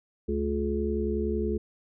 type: harmonic tone with a mistuned harmonic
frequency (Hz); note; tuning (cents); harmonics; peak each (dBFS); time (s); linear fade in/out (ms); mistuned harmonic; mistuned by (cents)
70.9; C#2; +40; 1 / 3 / 5 / 6; -31 / -31 / -31 / -31; 0.28-1.58; 10; 3; +20
effects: none